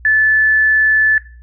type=tone; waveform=sine; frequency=1741 Hz; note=A6; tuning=19 cents flat; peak=-9 dBFS; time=0.05-1.18 s; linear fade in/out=2 ms; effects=noise-tail reverb RT60 0.4 s tail -17 dB re dry + added 60 Hz sine -36 dBFS peak until 1.42 s